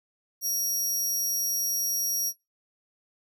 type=tone; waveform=20% pulse; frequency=5670 Hz; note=F8; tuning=25 cents sharp; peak=-21 dBFS; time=0.41-2.33 s; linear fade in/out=50 ms; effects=noise-tail reverb RT60 0.2 s tail -19 dB re dry